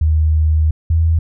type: tone pair in turn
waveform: sine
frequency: 78 / 81.52 Hz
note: D#2 / E2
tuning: +5 / -19 cents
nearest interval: minor second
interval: 76 cents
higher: second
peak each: -10 dBFS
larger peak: neither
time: 0.01-0.71 / 0.9-1.19 s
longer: first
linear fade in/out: 5 ms
effects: none